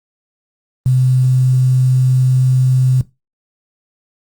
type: tone with quantisation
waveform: sine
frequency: 128.6 Hz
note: C3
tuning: 30 cents flat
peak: -9 dBFS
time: 0.86-3.01 s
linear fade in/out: 0 ms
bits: 6
effects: noise-tail reverb RT60 0.2 s tail -17 dB re dry + Opus 24 kbps